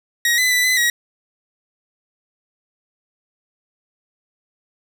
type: tone with pitch steps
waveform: sawtooth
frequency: 1892 / 2010 / 1983 / 2016 / 1905 Hz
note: A#6 / B6 / B6 / B6 / A#6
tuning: +25 / +30 / +7 / +35 / +37 cents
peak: -11 dBFS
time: 0.25-0.9 s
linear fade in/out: 2 ms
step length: 130 ms
effects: none